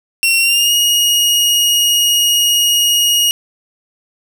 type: tone with pitch glide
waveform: sawtooth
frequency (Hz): 2731 to 2877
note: F7 to F#7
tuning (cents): -39 to -49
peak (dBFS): -7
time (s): 0.23-3.31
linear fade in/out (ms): 0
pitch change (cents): +90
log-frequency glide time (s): 0.4-0.73
effects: none